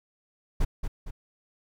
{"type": "noise with echo", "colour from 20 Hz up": "brown", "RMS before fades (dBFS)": -21, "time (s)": [0.6, 0.65], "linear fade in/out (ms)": 10, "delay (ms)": 230, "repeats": 2, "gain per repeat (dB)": -7, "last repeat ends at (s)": 1.11, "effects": []}